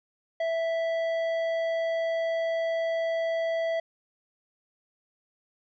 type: tone with tanh clipping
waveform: triangle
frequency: 659 Hz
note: E5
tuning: 1 cent flat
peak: -27 dBFS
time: 0.4-3.8 s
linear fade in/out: 5 ms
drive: 14 dB
effects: none